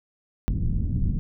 pink low-pass noise, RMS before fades -24 dBFS, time 0.48-1.19 s, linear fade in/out 0 ms, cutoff 210 Hz, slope 24 dB/octave, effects none

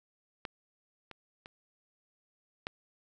clicks, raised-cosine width 0.3 ms, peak -21 / -29 / -30 / -19 dBFS, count 4, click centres 0.452 / 1.113 / 1.459 / 2.669 s, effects none

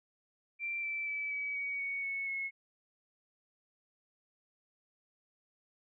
sine tone with pitch steps, 2355 / 2329 / 2304 / 2279 / 2254 / 2229 / 2205 / 2181 Hz, D7 / D7 / D7 / C#7 / C#7 / C#7 / C#7 / C#7, +4 / -15 / -34 / +47 / +28 / +9 / -10 / -29 cents, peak -34 dBFS, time 0.59-2.51 s, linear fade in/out 50 ms, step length 240 ms, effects none

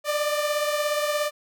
sawtooth beating tone pair, 591 / 608 Hz, D5 / D#5, +11 / -40 cents, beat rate 17 Hz, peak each -20 / -26 dBFS, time 0.04-1.31 s, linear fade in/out 50 ms, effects none

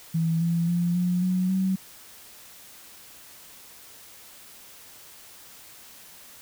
sine tone with pitch steps, 163.8 / 168.6 / 173.54 / 178.63 / 183.86 / 189.25 Hz, E3 / E3 / F3 / F3 / F#3 / F#3, -11 / +39 / -11 / +39 / -11 / +39 cents, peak -21 dBFS, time 0.14-1.76 s, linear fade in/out 10 ms, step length 270 ms, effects white hiss -48 dBFS RMS until 6.41 s

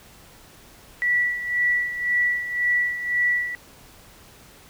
sine tone with tremolo, 1952 Hz, B6, 21 cents flat, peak -17 dBFS, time 1.02-3.55 s, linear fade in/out 0 ms, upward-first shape sine, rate 1.9 Hz, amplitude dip 70%, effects pink hiss -49 dBFS RMS until 4.69 s

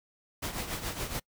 pink noise with tremolo, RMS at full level -33 dBFS, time 0.42-1.2 s, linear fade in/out 10 ms, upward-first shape triangle, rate 7.1 Hz, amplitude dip 70%, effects noise-tail reverb RT60 0.1 s tail -25 dB re dry

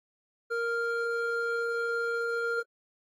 triangle tone pair together, 466.2 / 1396.9 Hz, A#4 / F6, 0 / 0 cents, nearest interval octave + perfect fifth, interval 1900 cents, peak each -28 dBFS, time 0.5-2.63 s, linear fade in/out 20 ms, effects tanh soft clip ceiling -20 dBFS + AAC 48 kbps

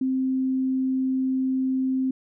sine tone, 261.6 Hz, C4, in tune, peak -21 dBFS, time 0.01-2.11 s, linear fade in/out 5 ms, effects none

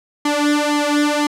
sawtooth tone with flanger, 294.4 Hz, D4, 4 cents sharp, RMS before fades -17 dBFS, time 0.25-1.27 s, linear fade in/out 5 ms, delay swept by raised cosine 0.95 to 2.85 ms, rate 2 Hz, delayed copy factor +0.8, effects low-pass 9000 Hz 12 dB/octave

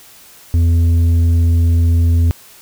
sine tone with tanh clipping, 84.1 Hz, E2, 35 cents sharp, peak -10 dBFS, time 0.54-2.31 s, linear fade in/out 0 ms, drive 6 dB, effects white hiss -42 dBFS RMS until 2.61 s

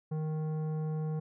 sine tone with tanh clipping, 155.56 Hz, D#3, in tune, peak -33 dBFS, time 0.11-1.2 s, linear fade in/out 10 ms, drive 12 dB, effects none

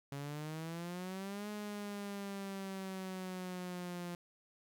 sawtooth exponential two-way sweep, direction up then down, 138.59 to 210 to 174.1 Hz, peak -37 dBFS, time 0.12-4.15 s, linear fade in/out 2 ms, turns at 1.49 s, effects 12-bit

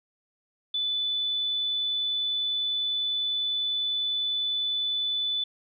sine tone, 3490 Hz, A7, 15 cents flat, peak -25 dBFS, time 0.74-5.44 s, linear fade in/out 5 ms, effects none

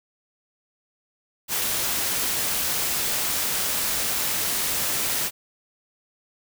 white noise, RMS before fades -25 dBFS, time 1.48-5.31 s, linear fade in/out 50 ms, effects none

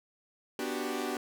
sawtooth chord, G major seventh, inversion first, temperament equal, 246.9 / 293.7 / 370 / 392 Hz, B3 / D4 / F#4 / G4, 0 / 0 / 0 / 0 cents, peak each -34 dBFS, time 0.59-1.17 s, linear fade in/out 2 ms, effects none

